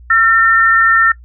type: tone pair together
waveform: sine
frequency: 1357 / 1809.6 Hz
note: E6 / A6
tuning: +50 / +48 cents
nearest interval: perfect fourth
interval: 498 cents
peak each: -10 dBFS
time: 0.1-1.12 s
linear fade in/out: 5 ms
effects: noise-tail reverb RT60 0.1 s tail -22 dB re dry + added 60 Hz sine -35 dBFS peak until 1.24 s